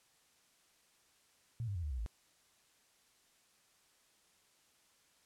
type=tone with pitch steps; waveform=sine; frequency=116.54 / 100.29 / 86.3 / 74.27 / 63.91 / 55 Hz; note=A#2 / G2 / F2 / D2 / C2 / A1; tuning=0 / +40 / -20 / +20 / -40 / 0 cents; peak=-36 dBFS; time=1.6-2.062 s; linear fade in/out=0 ms; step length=77 ms; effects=white hiss -70 dBFS RMS until 5.25 s + low-pass 10000 Hz 12 dB/octave